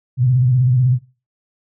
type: tone with vibrato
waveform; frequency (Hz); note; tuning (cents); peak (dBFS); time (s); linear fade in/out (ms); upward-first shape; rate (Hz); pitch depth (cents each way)
sine; 126.3; B2; +39; -11; 0.17-0.99; 50; square; 16; 74
effects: noise-tail reverb RT60 0.3 s tail -18 dB re dry